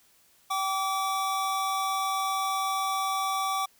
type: tone pair together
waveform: square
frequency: 772 / 1154.6 Hz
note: G5 / D6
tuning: -27 / -30 cents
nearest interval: perfect fifth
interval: 697 cents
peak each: -31 / -29 dBFS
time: 0.5-3.66 s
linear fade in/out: 10 ms
effects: white hiss -62 dBFS RMS until 3.79 s